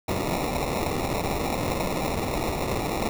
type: noise with sample-and-hold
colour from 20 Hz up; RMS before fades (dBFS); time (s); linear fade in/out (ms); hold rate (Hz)
blue; -27; 0.08-3.09; 2; 1575
effects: none